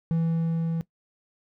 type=tone with level ramp; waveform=triangle; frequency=164.81 Hz; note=E3; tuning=in tune; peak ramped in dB=-19 to -23 dBFS; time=0.11-0.81 s; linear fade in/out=0 ms; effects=noise-tail reverb RT60 0.1 s tail -18 dB re dry